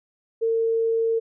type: tone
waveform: sine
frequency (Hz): 454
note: A#4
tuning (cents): -46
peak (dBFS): -19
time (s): 0.41-1.2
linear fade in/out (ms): 20
effects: none